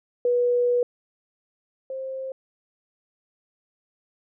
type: tone pair in turn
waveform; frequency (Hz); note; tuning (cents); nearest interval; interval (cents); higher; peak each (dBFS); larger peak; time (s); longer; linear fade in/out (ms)
sine; 487.3 / 528.7; B4 / C5; -23 / +18; minor second; 141; second; -18 / -29; first; 0.25-0.83 / 1.9-2.32; first; 2
effects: none